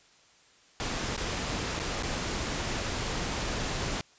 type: noise with dropouts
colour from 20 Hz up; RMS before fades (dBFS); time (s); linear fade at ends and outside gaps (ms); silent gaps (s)
pink; -32; 0.8-4.01; 0; 1.165-1.177 / 1.792-1.799 / 2.025-2.033
effects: white hiss -60 dBFS RMS until 4.18 s + resampled to 16000 Hz